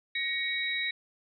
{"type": "tone cluster", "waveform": "sine", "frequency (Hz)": [1888, 2237, 3829], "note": ["A#6", "C#7", "A#7"], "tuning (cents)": [22, 15, 46], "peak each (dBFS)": [-33, -33, -33], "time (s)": [0.15, 0.91], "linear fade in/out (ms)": 5, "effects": []}